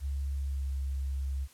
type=tone with pitch glide; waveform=sine; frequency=69.3 to 67.91 Hz; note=C#2 to C#2; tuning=0 to -35 cents; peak=-30 dBFS; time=0-1.48 s; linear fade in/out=50 ms; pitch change=-35 cents; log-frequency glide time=0.35-0.72 s; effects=white hiss -59 dBFS RMS until 1.53 s + low-pass 12000 Hz 12 dB/octave